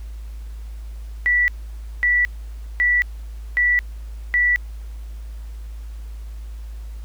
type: tone bursts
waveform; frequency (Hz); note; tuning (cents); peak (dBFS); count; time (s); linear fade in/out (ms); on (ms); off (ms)
sine; 1958; B6; -15; -14; 5; 1.26-4.56; 0; 220; 550
effects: added 54 Hz sine -30 dBFS peak until 7.04 s + pink hiss -53 dBFS RMS until 7.04 s